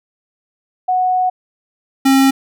sine / square tone pair in turn, 737 / 269.4 Hz, F#5 / C#4, -7 / -49 cents, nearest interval octave + perfect fourth, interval 1742 cents, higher first, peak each -12 / -9 dBFS, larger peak second, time 0.88-1.3 / 2.05-2.31 s, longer first, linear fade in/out 10 ms, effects none

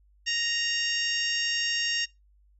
harmonic tone with a mistuned harmonic, 932.3 Hz, A#5, in tune, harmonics 2 / 3 / 4 / 5 / 6 / 7 / 8, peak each -32 / -29 / -37 / -39 / -31 / -38 / -43 dBFS, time 0.26-2.06 s, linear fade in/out 20 ms, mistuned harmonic 6, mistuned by -17 cents, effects noise-tail reverb RT60 0.2 s tail -23 dB re dry + added 50 Hz sine -58 dBFS peak until 2.59 s

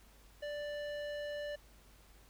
square tone with low-pass filter, 587.3 Hz, D5, in tune, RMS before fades -41 dBFS, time 0.42-1.56 s, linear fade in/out 10 ms, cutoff 3200 Hz, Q 0.97, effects added 50 Hz sine -61 dBFS peak until 2.29 s + pink hiss -64 dBFS RMS until 2.29 s

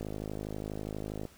click train, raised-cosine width 2 ms, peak -24 dBFS, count 66, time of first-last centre 0.01-1.253 s, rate 52.3 Hz, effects pink hiss -58 dBFS RMS until 1.37 s

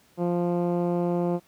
10% pulse tone with low-pass filter, 174.61 Hz, F3, in tune, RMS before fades -25 dBFS, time 0.17-1.4 s, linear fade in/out 50 ms, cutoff 520 Hz, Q 0.67, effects pink hiss -60 dBFS RMS until 1.47 s + high-pass 80 Hz 12 dB/octave

